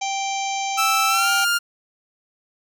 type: harmonic tone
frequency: 784 Hz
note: G5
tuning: in tune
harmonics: 1 / 3 / 4 / 5 / 6 / 7 / 8 / 9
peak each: -24 / -30 / -34 / -38 / -41 / -39 / -32 / -39 dBFS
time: 0.01-1.45 s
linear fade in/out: 10 ms
type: tone with pitch glide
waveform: sawtooth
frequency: 1318.5 to 1405 Hz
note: E6 to F6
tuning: 0 to +10 cents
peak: -14 dBFS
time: 0.77-1.59 s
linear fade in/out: 20 ms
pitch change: +110 cents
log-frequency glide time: 1.08-1.3 s
effects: none